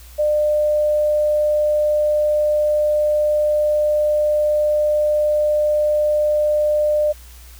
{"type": "tone", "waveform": "sine", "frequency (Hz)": 600, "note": "D5", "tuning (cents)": 37, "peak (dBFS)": -14, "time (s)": [0.18, 7.13], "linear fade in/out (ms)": 20, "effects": ["added 60 Hz sine -39 dBFS peak until 7.59 s", "white hiss -46 dBFS RMS until 7.59 s"]}